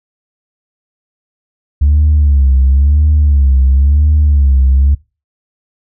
sine tone with vibrato, 70.6 Hz, C#2, 32 cents sharp, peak -4 dBFS, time 1.81-4.95 s, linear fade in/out 10 ms, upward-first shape sine, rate 0.97 Hz, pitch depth 120 cents each way, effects noise-tail reverb RT60 0.3 s tail -24 dB re dry + tanh soft clip ceiling -3 dBFS

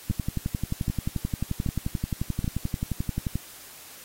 two click trains, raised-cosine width 5 ms, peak -14 / -14 dBFS, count 4 / 38, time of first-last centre 0.1-2.444 / 0.11-3.356 s, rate 1.28 / 11.4 Hz, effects white hiss -46 dBFS RMS until 4.04 s + AAC 48 kbps

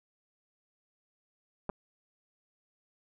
clicks, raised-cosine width 1 ms, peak -21 dBFS, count 2, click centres 1.693 / 1.698 s, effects none

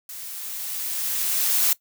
blue noise with level ramp, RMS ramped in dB -37 to -19 dBFS, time 0.09-1.73 s, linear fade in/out 2 ms, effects noise-tail reverb RT60 0.1 s tail -19 dB re dry

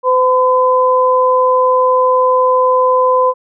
sine tone pair together, 509.8 / 1014 Hz, C5 / B5, -45 / +45 cents, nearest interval octave, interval 1190 cents, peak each -11 dBFS, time 0.03-3.34 s, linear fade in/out 50 ms, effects none

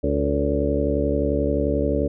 harmonic tone with a mistuned harmonic, 71.4 Hz, D2, 48 cents flat, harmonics 1 / 2 / 3 / 4 / 5 / 6 / 7 / 8, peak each -25 / -30 / -30 / -25 / -30 / -26 / -31 / -26 dBFS, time 0.03-2.08 s, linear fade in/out 10 ms, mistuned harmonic 6, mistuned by +56 cents, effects none

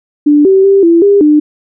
sine tone with pitch steps, 294.2 / 384.4 / 393.2 / 336.3 / 402.5 / 300.2 Hz, D4 / G4 / G4 / E4 / G4 / D4, +3 / -34 / +5 / +35 / +46 / +38 cents, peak -3 dBFS, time 0.26-1.4 s, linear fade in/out 10 ms, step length 190 ms, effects none

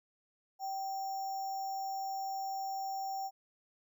sine tone with sample-and-hold, 776 Hz, G5, 18 cents flat, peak -35 dBFS, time 0.59-3.31 s, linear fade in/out 50 ms, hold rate 6300 Hz, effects none

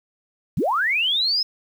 sine linear sweep, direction up, 92.5 to 5210 Hz, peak -18 dBFS, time 0.57-1.43 s, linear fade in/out 5 ms, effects 8-bit

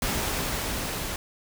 pink noise with level ramp, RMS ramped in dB -27 to -32 dBFS, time 0.02-1.16 s, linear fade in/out 2 ms, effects none

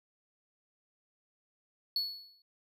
triangle tone with exponential decay, 4400 Hz, C#8, 14 cents flat, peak -26 dBFS, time 1.96-2.42 s, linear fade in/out 2 ms, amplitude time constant 100 ms, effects none

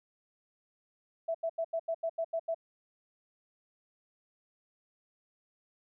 sine tone bursts, 659.3 Hz, E5, in tune, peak -29 dBFS, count 9, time 1.28-2.546 s, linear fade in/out 10 ms, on 66 ms, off 84 ms, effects none

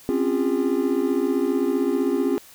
triangle chord, Db major seventh, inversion third, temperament equal with one note detuned, 261.6 / 277.2 / 349.2 / 405.1 Hz, C4 / Db4 / F4 / Ab4, 0 / 0 / 0 / -43 cents, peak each -23 dBFS, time 0.09-2.38 s, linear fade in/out 0 ms, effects white hiss -48 dBFS RMS until 2.54 s

